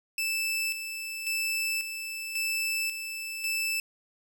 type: tone with tremolo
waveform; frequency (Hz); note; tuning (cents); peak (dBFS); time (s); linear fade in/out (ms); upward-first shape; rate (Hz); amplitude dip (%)
sawtooth; 2637; E7; 0; -24; 0.18-3.8; 2; square; 0.92; 55
effects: 10-bit